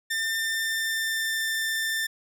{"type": "tone with pitch glide", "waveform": "sawtooth", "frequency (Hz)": [1797, 1785.6], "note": ["A6", "A6"], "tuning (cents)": [36, 25], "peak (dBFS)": -22, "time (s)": [0.1, 2.07], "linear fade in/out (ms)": 10, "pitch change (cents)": -11, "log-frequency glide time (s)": [0.38, 1.47], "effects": []}